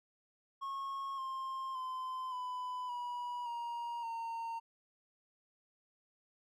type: tone with pitch steps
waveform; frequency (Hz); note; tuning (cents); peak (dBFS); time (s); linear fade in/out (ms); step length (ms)
triangle; 1091 / 1059.9 / 1029.8 / 1000.5 / 972 / 944.3 / 917.4; C#6 / C6 / C6 / B5 / B5 / A#5 / A#5; -28 / +22 / -28 / +22 / -28 / +22 / -28; -36; 0.61-4.6; 20; 570
effects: none